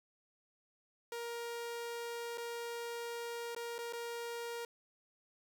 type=tone with dropouts; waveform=sawtooth; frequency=470 Hz; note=A#4; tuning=14 cents sharp; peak=-36 dBFS; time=1.12-4.65 s; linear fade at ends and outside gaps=2 ms; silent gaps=2.375-2.38 / 3.549-3.563 / 3.782-3.788 / 3.926-3.933 s; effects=none